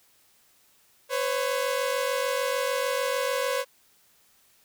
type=tone pair together; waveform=sawtooth; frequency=503.3 / 550 Hz; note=B4 / C#5; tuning=+33 / -14 cents; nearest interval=major second; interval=153 cents; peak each=-24 dBFS; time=1.09-3.65 s; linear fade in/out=50 ms; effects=white hiss -62 dBFS RMS until 4.64 s